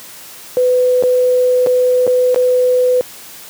sine tone with dropouts, 501 Hz, B4, 25 cents sharp, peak -9 dBFS, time 0.57-3.01 s, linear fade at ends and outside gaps 0 ms, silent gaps 1.025-1.036 / 1.663-1.67 / 2.067-2.076 / 2.345-2.36 s, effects white hiss -35 dBFS RMS until 3.49 s + high-pass 100 Hz 12 dB/octave

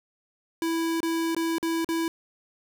square tone with dropouts, 329.6 Hz, E4, in tune, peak -25 dBFS, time 0.62-2.08 s, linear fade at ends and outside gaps 1 ms, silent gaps 1.004-1.03 / 1.348-1.365 / 1.583-1.628 / 1.846-1.889 s, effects none

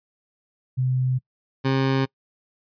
sine / 20% pulse tone pair in turn, 128.6 / 134.06 Hz, C3 / C3, -30 / +42 cents, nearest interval minor second, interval 72 cents, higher second, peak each -19 / -14 dBFS, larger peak second, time 0.77-1.19 / 1.64-2.06 s, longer neither, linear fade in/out 20 ms, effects noise-tail reverb RT60 0.1 s tail -24 dB re dry + resampled to 11025 Hz

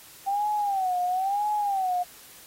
sine tone with vibrato, 777 Hz, G5, 16 cents flat, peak -23 dBFS, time 0.26-2.04 s, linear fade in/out 20 ms, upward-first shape sine, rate 1 Hz, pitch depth 140 cents each way, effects white hiss -49 dBFS RMS until 2.46 s + AAC 48 kbps

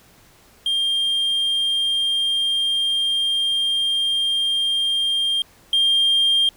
triangle tone pair in turn, 3200 / 3200 Hz, G7 / G7, +35 / +35 cents, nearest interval unison, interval 0 cents, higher neither, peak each -16 / -12 dBFS, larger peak second, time 0.66-5.42 / 5.73-6.49 s, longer first, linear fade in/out 2 ms, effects tanh soft clip ceiling -9 dBFS + pink hiss -52 dBFS RMS until 6.56 s

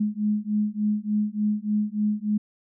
sine beating tone pair, 208.7 / 212.1 Hz, G#3 / G#3, +9 / +37 cents, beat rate 3.4 Hz, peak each -25 dBFS, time 0-2.38 s, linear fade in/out 10 ms, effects none

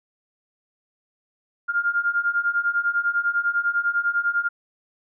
sine beating tone pair, 1400 / 1410 Hz, F6 / F6, +4 / +16 cents, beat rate 10 Hz, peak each -24 / -22 dBFS, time 1.68-4.49 s, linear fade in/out 20 ms, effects none

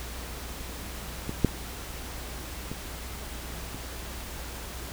clicks, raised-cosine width 3 ms, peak -18 / -6 / -22 / -25 dBFS, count 4, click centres 1.294 / 1.447 / 2.716 / 3.746 s, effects added 60 Hz sine -40 dBFS peak until 4.92 s + pink hiss -40 dBFS RMS until 4.92 s

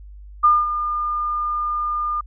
sine tone with ADSR envelope, 1208 Hz, D6, 48 cents sharp, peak -9 dBFS, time 0.43-2.21 s, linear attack 17 ms, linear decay 210 ms, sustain -11 dB, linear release 6 ms, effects added 50 Hz sine -37 dBFS peak until 2.26 s

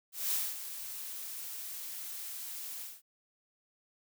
blue noise with ADSR envelope, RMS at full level -31 dBFS, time 0.12-3.02 s, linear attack 200 ms, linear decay 230 ms, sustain -11 dB, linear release 200 ms, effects none

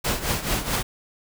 pink noise with tremolo, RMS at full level -22 dBFS, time 0.04-0.83 s, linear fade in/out 10 ms, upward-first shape triangle, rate 4.6 Hz, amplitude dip 80%, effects none

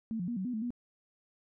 sine tone with pitch steps, 223.9 / 176.7 / 238.3 / 188 / 248.4 / 217.8 / 242.1 Hz, A3 / F3 / A#3 / F#3 / B3 / A3 / B3, +30 / +21 / +38 / +28 / +10 / -17 / -34 cents, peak -32 dBFS, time 0.11-0.705 s, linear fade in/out 0 ms, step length 85 ms, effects none

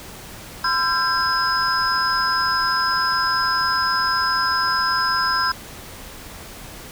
sine tone cluster, 1023 / 1348 / 1592 / 5070 Hz, C6 / E6 / G6 / D#8, -39 / +38 / +26 / +32 cents, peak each -23 dBFS, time 0.64-5.52 s, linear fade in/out 5 ms, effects pink hiss -38 dBFS RMS until 6.91 s

